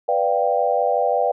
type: chord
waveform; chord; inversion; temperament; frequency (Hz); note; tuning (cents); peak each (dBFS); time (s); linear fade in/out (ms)
sine; G dominant seventh; first; equal; 493.9 / 587.3 / 698.5 / 784; B4 / D5 / F5 / G5; 0 / 0 / 0 / 0; -22; 0.08-1.32; 10
effects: none